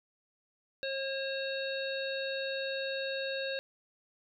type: harmonic tone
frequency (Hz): 540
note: C#5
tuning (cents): -45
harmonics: 1 / 3 / 5 / 7 / 8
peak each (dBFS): -35 / -40 / -42 / -43 / -44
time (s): 0.83-3.59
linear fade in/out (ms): 0
effects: none